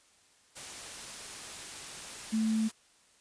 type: tone in noise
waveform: sine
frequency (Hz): 220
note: A3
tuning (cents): 0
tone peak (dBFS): -26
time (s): 2.32-2.69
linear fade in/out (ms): 20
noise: white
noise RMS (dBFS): -43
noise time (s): 0.55-2.72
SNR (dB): +14
effects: white hiss -64 dBFS RMS until 3.2 s + resampled to 22050 Hz